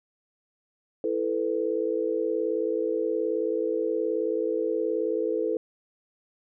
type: chord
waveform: sine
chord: E suspended fourth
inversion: none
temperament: equal with one note detuned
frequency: 329.6 / 440 / 498.8 Hz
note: E4 / A4 / B4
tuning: 0 / 0 / +17 cents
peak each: -30 / -27 / -29 dBFS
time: 1.04-5.57 s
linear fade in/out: 2 ms
effects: none